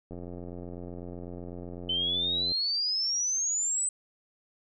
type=click train; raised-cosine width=2 ms; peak=-28 dBFS; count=213; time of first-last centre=0.11-2.519 s; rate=88 Hz
type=exponential sweep; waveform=sine; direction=up; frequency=3044 to 8140 Hz; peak=-26 dBFS; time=1.89-3.89 s; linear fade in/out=5 ms
effects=none